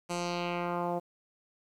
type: tone with low-pass filter sweep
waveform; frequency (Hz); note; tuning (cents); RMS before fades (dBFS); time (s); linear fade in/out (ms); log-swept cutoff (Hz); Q
10% pulse; 174.61; F3; 0; -33; 0.09-1; 20; 9100 to 640; 1.7
effects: 10-bit